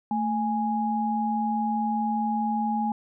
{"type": "tone pair together", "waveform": "sine", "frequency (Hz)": [221.9, 830], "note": ["A3", "G#5"], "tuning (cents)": [15, -1], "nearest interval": "octave + major seventh", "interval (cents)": 2284, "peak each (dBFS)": -26, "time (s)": [0.11, 2.92], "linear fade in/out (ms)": 2, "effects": []}